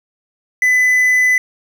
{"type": "tone with quantisation", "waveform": "triangle", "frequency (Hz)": 2004, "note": "B6", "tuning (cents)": 25, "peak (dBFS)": -8, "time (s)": [0.62, 1.38], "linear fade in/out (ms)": 2, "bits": 6, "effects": []}